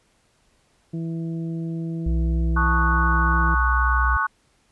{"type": "harmonic tone", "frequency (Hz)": 164.81, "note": "E3", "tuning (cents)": 0, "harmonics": [1, 2, 3, 4], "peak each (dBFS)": [-26, -32, -46, -48], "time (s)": [0.93, 3.55], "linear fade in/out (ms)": 10}
{"type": "tone", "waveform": "sine", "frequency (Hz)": 61.74, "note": "B1", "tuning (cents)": 0, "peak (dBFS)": -19, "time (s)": [2.06, 4.17], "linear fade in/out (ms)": 5}
{"type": "chord", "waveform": "sine", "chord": "D# half-diminished seventh", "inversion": "second", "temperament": "equal", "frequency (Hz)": [880, 1108.7, 1244.5, 1480], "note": ["A5", "C#6", "D#6", "F#6"], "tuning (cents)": [0, 0, 0, 0], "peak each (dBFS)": [-29, -23, -28, -23], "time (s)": [2.56, 4.27], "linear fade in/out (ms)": 10}
{"effects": ["pink hiss -63 dBFS RMS until 4.71 s", "resampled to 24000 Hz"]}